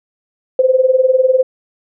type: tone with tremolo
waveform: sine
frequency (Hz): 517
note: C5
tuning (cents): -21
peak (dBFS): -5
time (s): 0.59-1.43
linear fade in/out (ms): 2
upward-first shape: sine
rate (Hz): 20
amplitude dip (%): 80
effects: none